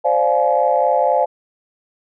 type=chord; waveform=sine; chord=D half-diminished seventh; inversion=third; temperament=equal with one note detuned; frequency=523.3 / 587.3 / 698.5 / 848.6 Hz; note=C5 / D5 / F5 / Ab5; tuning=0 / 0 / 0 / +37 cents; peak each=-18 dBFS; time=0.04-1.26 s; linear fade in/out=20 ms; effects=tanh soft clip ceiling -2 dBFS